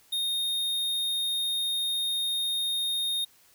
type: tone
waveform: square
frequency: 3694 Hz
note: A#7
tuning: 16 cents flat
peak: -27 dBFS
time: 0.12-3.25 s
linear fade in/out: 10 ms
effects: white hiss -60 dBFS RMS until 3.54 s